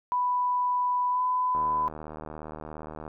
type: tone with pitch glide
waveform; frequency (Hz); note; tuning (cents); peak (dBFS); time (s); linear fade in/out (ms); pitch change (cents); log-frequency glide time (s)
sine; 990 to 1003.2; B5 to B5; +4 to +27; -23; 0.12-1.88; 0; +23; 1.1-1.21
type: click train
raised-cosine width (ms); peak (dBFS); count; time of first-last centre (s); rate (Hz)
1; -25; 119; 1.55-3.078; 77.2
effects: none